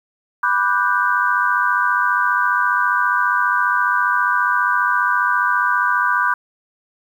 sine chord, G major seventh, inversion first, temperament equal with one note detuned, 987.8 / 1174.7 / 1473.2 / 1568 Hz, B5 / D6 / F#6 / G6, 0 / 0 / -8 / 0 cents, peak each -20 dBFS, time 0.43-6.34 s, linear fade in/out 5 ms, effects 8-bit

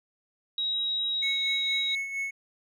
sine tone, 3826 Hz, A#7, 44 cents sharp, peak -26 dBFS, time 0.58-1.95 s, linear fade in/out 2 ms
triangle tone with tremolo, 2200 Hz, C#7, 14 cents flat, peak -26 dBFS, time 1.22-2.31 s, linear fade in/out 10 ms, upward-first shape sine, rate 4.3 Hz, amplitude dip 55%
effects none

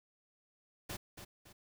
pink noise with echo, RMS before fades -42 dBFS, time 0.89-0.97 s, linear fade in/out 10 ms, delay 280 ms, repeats 2, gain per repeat -8 dB, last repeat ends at 1.53 s, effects none

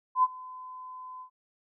sine tone with ADSR envelope, 1018 Hz, C6, 48 cents flat, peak -17 dBFS, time 0.15-1.3 s, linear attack 82 ms, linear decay 37 ms, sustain -23 dB, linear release 89 ms, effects none

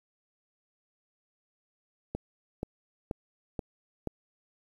click train, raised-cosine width 2 ms, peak -19 dBFS, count 5, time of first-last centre 2.15-4.073 s, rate 2.08 Hz, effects 9-bit

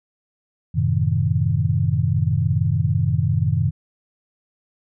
sine chord, F# diminished seventh, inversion none, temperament equal with one note detuned, 92.5 / 110 / 130.81 / 156.92 Hz, F#2 / A2 / C3 / Eb3, 0 / 0 / 0 / +15 cents, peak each -22 dBFS, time 0.74-3.71 s, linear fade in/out 20 ms, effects none

